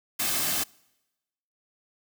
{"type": "noise with comb filter", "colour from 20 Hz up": "white", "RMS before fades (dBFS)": -27, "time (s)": [0.19, 0.64], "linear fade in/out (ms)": 10, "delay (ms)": 2.1, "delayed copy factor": -0.5, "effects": ["noise-tail reverb RT60 1.0 s tail -26 dB re dry"]}